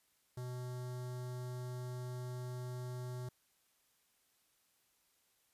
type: tone with notch filter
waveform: square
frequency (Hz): 124.8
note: B2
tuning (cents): +19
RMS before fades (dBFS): -43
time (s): 0.37-3.29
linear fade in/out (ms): 5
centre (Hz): 2500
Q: 0.92
effects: white hiss -75 dBFS RMS until 5.53 s + resampled to 32000 Hz